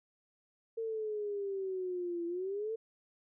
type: exponential two-way sweep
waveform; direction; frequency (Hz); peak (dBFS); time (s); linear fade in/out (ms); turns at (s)
sine; down then up; 455.7 to 338.3 to 455.7; -34; 0.77-2.76; 10; 2.26
effects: none